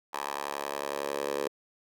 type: tone with high-pass filter sweep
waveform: 10% pulse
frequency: 71 Hz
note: C#2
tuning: 42 cents sharp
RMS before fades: -34 dBFS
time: 0.13-1.48 s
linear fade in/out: 10 ms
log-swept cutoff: 830 to 480 Hz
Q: 2.9
effects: none